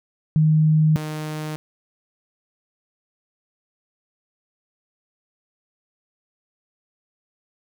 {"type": "tone pair in turn", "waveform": ["sine", "sawtooth"], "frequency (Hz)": [155.56, 153.95], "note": ["D#3", "D#3"], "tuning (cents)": [0, -18], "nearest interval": "unison", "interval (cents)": 18, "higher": "first", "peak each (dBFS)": [-13, -23], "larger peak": "first", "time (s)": [[0.36, 0.96], [0.96, 1.56]], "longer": "neither", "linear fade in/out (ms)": 0, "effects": []}